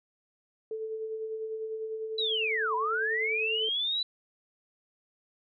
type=tone with tremolo; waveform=sine; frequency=440 Hz; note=A4; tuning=in tune; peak=-31 dBFS; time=0.71-3.69 s; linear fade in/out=2 ms; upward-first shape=sine; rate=10 Hz; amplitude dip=40%
type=linear two-way sweep; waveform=sine; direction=down then up; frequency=4000 to 945 to 4000 Hz; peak=-27 dBFS; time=2.18-4.03 s; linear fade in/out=5 ms; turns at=2.75 s
effects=none